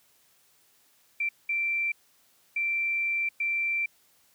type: tone bursts at uneven times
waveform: sine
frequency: 2349 Hz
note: D7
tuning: in tune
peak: -25 dBFS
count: 4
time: 1.2-1.29 / 1.49-1.92 / 2.56-3.29 / 3.4-3.86 s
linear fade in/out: 5 ms
effects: white hiss -64 dBFS RMS until 4.34 s + high-pass 60 Hz 12 dB/octave